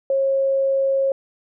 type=tone; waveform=sine; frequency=542 Hz; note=C#5; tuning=39 cents flat; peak=-16 dBFS; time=0.1-1.12 s; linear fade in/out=2 ms; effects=none